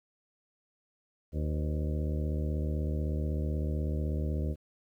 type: harmonic tone with a mistuned harmonic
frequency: 76.1 Hz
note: D#2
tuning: 38 cents flat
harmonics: 1 / 2 / 3 / 4 / 5 / 6 / 7 / 8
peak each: -30 / -36 / -40 / -42 / -44 / -46 / -47 / -48 dBFS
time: 1.32-4.56 s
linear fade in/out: 50 ms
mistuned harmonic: 6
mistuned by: +100 cents
effects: 11-bit